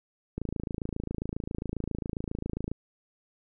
click train, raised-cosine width 3 ms, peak -19 dBFS, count 65, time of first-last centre 0.38-2.716 s, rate 27.4 Hz, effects none

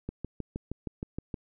click train, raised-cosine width 3 ms, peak -21 dBFS, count 9, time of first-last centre 0.09-1.342 s, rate 6.39 Hz, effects none

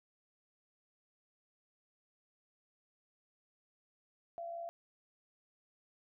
sine tone with amplitude modulation, 680 Hz, F5, 46 cents flat, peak -38 dBFS, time 4.38-4.69 s, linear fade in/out 0 ms, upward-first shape sine, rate 65 Hz, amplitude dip 45%, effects none

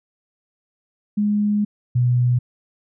sine tone pair in turn, 207.7 / 123.14 Hz, G#3 / B2, 0 / -5 cents, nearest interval major sixth, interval 905 cents, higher first, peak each -16 / -14 dBFS, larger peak second, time 1.17-1.65 / 1.95-2.39 s, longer first, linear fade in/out 10 ms, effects none

